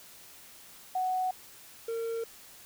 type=tone pair in turn; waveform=sine / triangle; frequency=742 / 458 Hz; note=F#5 / A#4; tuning=+5 / -31 cents; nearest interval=minor sixth; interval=836 cents; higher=first; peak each=-27 / -29 dBFS; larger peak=first; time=0.95-1.31 / 1.88-2.24 s; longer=neither; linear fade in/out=5 ms; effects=white hiss -52 dBFS RMS until 2.65 s